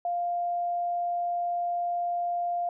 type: tone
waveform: sine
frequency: 699 Hz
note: F5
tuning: 1 cent sharp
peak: -26 dBFS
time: 0.05-2.69 s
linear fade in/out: 2 ms
effects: none